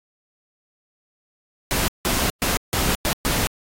pink noise bursts at uneven times, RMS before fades -21 dBFS, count 6, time 1.71-1.88 / 2.05-2.3 / 2.42-2.57 / 2.73-2.95 / 3.05-3.13 / 3.25-3.47 s, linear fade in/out 0 ms, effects AAC 48 kbps

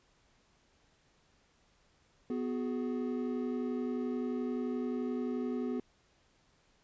triangle tone cluster, 248.5 / 368.4 / 419.9 Hz, B3 / F#4 / G#4, +11 / -7 / +19 cents, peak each -32 / -38 / -38 dBFS, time 2.3-5.8 s, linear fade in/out 2 ms, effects pink hiss -69 dBFS RMS until 6.83 s + resampled to 16000 Hz

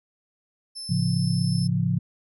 35% pulse tone, 5274 Hz, E8, in tune, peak -31 dBFS, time 0.75-1.68 s, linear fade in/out 20 ms
sine chord, A augmented, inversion none, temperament equal, 110 / 138.59 / 174.61 Hz, A2 / C#3 / E#3, 0 / 0 / 0 cents, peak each -26 / -25 / -24 dBFS, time 0.89-1.99 s, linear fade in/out 10 ms
effects none

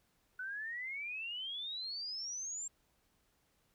sine exponential sweep, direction up, 1480 to 7490 Hz, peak -39 dBFS, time 0.39-2.68 s, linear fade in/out 5 ms, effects pink hiss -75 dBFS RMS until 3.74 s

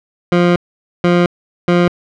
20% pulse tone bursts at uneven times, 175.3 Hz, F3, 7 cents sharp, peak -4 dBFS, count 3, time 0.32-0.56 / 1.04-1.26 / 1.68-1.88 s, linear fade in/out 2 ms, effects low-pass 3000 Hz 12 dB/octave

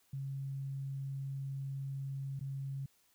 sine tone with dropouts, 136.6 Hz, C#3, 25 cents flat, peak -37 dBFS, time 0.13-2.86 s, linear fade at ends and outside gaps 5 ms, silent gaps 2.394-2.409 s, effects white hiss -71 dBFS RMS until 3.14 s

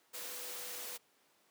sine tone in noise, 493.9 Hz, B4, in tune, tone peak -55 dBFS, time 0.13-0.98 s, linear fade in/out 20 ms, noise white, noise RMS -44 dBFS, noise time 0.13-0.98 s, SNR -14 dB, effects pink hiss -70 dBFS RMS until 1.5 s + high-pass 300 Hz 12 dB/octave

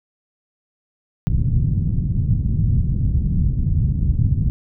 white low-pass noise, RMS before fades -18 dBFS, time 1.27-4.5 s, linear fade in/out 0 ms, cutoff 150 Hz, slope 24 dB/octave, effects none

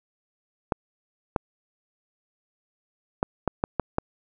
clicks, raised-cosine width 1 ms, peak -8 dBFS, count 7, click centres 0.722 / 1.362 / 3.229 / 3.477 / 3.639 / 3.797 / 3.984 s, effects none

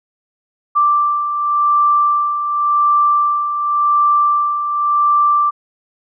sine beating tone pair, 1174.7 / 1175.6 Hz, D6 / D6, 0 / +1 cents, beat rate 0.9 Hz, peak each -20 / -12 dBFS, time 0.75-5.51 s, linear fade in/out 20 ms, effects none

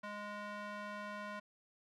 square tone with band-pass filter, 207.2 Hz, G#3, 4 cents flat, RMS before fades -45 dBFS, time 0.03-1.4 s, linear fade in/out 10 ms, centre 1300 Hz, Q 1.2, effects none

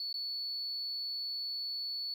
sine tone with dropouts, 4435 Hz, C#8, in tune, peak -34 dBFS, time 0-2.14 s, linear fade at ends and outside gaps 2 ms, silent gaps 0.128-0.141 s, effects tanh soft clip ceiling -31 dBFS + 12-bit

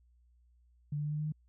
sine tone with pitch steps, 146.83 / 148.11 / 149.4 / 150.7 / 152.01 / 153.33 Hz, D3 / D3 / D3 / D3 / D#3 / D#3, 0 / +15 / +30 / +45 / -40 / -25 cents, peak -32 dBFS, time 0.92-1.322 s, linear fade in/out 5 ms, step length 67 ms, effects added 60 Hz sine -63 dBFS peak until 1.48 s

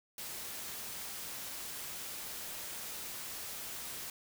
white noise, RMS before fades -43 dBFS, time 0.18-4.1 s, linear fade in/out 2 ms, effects none

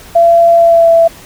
sine tone with pitch glide, 678 to 666 Hz, E5 to E5, +49 to +18 cents, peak -3 dBFS, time 0.15-1.08 s, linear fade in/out 10 ms, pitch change -31 cents, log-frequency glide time 0.54-0.91 s, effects pink hiss -35 dBFS RMS until 1.25 s

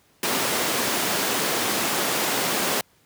pink high-pass noise, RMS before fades -24 dBFS, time 0.23-2.81 s, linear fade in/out 2 ms, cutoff 260 Hz, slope 12 dB/octave, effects pink hiss -60 dBFS RMS until 3.05 s + high-pass 80 Hz 12 dB/octave

